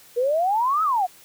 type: exponential two-way sweep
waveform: sine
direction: up then down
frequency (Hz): 466.2 to 1318.5 to 695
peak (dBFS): -18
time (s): 0.16-1.07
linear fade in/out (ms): 20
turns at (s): 0.83
effects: white hiss -50 dBFS RMS until 1.24 s